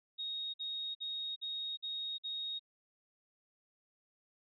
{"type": "tone bursts", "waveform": "sine", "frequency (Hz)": 3745, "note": "A#7", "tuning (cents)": 7, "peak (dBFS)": -37, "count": 6, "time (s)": [0.18, 2.595], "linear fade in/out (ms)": 20, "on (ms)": 360, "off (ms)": 51, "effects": []}